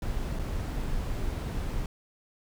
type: noise with dropouts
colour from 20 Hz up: brown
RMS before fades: -31 dBFS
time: 0.02-1.86 s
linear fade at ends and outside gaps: 2 ms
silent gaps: 0.39-0.394 s
effects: none